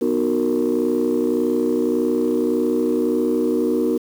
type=chord; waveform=sine; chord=B major seventh; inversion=none; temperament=just; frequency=246.9 / 308.7 / 370.4 / 463 Hz; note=B3 / D#4 / F#4 / A#4; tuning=0 / -14 / +2 / -12 cents; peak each=-21 dBFS; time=0.01-3.98 s; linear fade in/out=10 ms; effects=tanh soft clip ceiling -11 dBFS + 7-bit